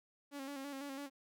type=tone with vibrato; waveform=sawtooth; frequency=277.2 Hz; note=C#4; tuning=in tune; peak=-39 dBFS; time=0.31-1.1 s; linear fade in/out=50 ms; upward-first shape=square; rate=6 Hz; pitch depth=47 cents each way; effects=none